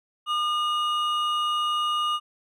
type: tone pair together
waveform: triangle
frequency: 1213.4 / 2884 Hz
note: D#6 / F#7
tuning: -44 / -45 cents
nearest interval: octave + minor third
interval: 1499 cents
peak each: -22 / -27 dBFS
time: 0.26-2.2 s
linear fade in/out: 50 ms
effects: none